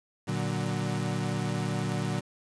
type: chord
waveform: 35% pulse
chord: Bb augmented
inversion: none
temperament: equal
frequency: 116.54 / 146.83 / 185 Hz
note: Bb2 / D3 / F#3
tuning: 0 / 0 / 0 cents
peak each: -31 dBFS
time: 0.27-2.21 s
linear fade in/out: 20 ms
effects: resampled to 22050 Hz + 8-bit

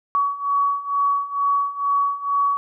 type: beating tone pair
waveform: sine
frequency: 1128 / 1130.2 Hz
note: C#6 / C#6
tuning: +30 / +33 cents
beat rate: 2.2 Hz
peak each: -23 / -20 dBFS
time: 0.15-2.57 s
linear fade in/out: 0 ms
effects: none

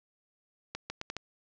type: accelerating click train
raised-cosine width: 0.2 ms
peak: -19 dBFS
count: 5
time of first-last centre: 0.75-1.166 s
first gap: 150 ms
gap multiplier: 0.76
effects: resampled to 16000 Hz + 9-bit

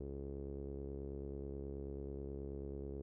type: tone with low-pass filter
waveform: sawtooth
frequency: 69.3 Hz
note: C#2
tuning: in tune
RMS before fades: -45 dBFS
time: 0-3.02 s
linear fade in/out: 5 ms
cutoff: 410 Hz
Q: 4.7
effects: none

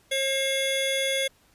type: tone cluster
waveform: square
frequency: 539 / 2140 / 3400 Hz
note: C#5 / C7 / G#7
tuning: -49 / +38 / +40 cents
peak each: -28 / -30 / -29 dBFS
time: 0.11-1.28 s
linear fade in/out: 10 ms
effects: pink hiss -61 dBFS RMS until 1.54 s + resampled to 32000 Hz

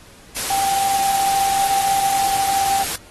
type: tone in noise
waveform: sine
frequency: 786 Hz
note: G5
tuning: 4 cents sharp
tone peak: -17 dBFS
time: 0.5-2.84 s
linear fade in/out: 5 ms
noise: white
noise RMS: -24 dBFS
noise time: 0.36-2.96 s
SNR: +4 dB
effects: pink hiss -46 dBFS RMS until 3.1 s + AAC 32 kbps

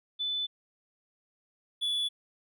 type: tone pair in turn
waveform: sine / triangle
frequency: 3500 / 3434 Hz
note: A7 / A7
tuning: -10 / -43 cents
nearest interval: unison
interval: 33 cents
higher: first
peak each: -29 / -26 dBFS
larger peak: second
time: 0.19-0.47 / 1.81-2.09 s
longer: neither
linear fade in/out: 20 ms
effects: none

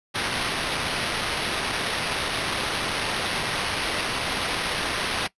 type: noise with sample-and-hold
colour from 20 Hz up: white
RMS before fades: -27 dBFS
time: 0.14-5.28 s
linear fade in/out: 20 ms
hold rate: 7350 Hz
effects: noise-tail reverb RT60 0.1 s tail -20 dB re dry + resampled to 24000 Hz

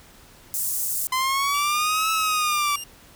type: high-pass noise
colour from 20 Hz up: pink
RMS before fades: -26 dBFS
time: 0.54-1.07 s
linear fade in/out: 0 ms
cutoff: 7700 Hz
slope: 24 dB/octave
type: linear two-way sweep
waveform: sawtooth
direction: up then down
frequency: 1024 to 1306 to 1153 Hz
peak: -17 dBFS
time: 1.12-2.76 s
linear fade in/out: 5 ms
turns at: 2.11 s
type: tone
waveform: 15% pulse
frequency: 2813 Hz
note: F7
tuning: 12 cents sharp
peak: -25 dBFS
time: 1.54-2.84 s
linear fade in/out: 5 ms
effects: pink hiss -50 dBFS RMS until 3.15 s

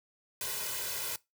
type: noise with comb filter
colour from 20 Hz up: white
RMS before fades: -36 dBFS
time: 0.41-1.16 s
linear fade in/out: 2 ms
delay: 2 ms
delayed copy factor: +0.8
effects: noise-tail reverb RT60 0.2 s tail -21 dB re dry + high-pass 80 Hz 12 dB/octave

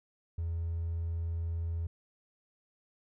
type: tone with hard clipping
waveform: triangle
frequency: 83.5 Hz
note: E2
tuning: 23 cents sharp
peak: -32 dBFS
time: 0.38-1.87 s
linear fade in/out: 5 ms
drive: 4 dB
effects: none

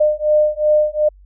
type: beating tone pair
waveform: sine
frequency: 604 / 606.7 Hz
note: D5 / D#5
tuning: +48 / -44 cents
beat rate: 2.7 Hz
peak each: -15 / -15 dBFS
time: 0-1.09 s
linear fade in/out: 10 ms
effects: added 48 Hz sine -42 dBFS peak until 1.25 s

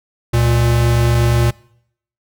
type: tone pair together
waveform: square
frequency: 69.7 / 118 Hz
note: C#2 / A#2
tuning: +10 / +22 cents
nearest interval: major sixth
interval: 912 cents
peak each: -19 / -13 dBFS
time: 0.33-1.51 s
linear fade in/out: 10 ms
effects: noise-tail reverb RT60 0.7 s tail -23 dB re dry

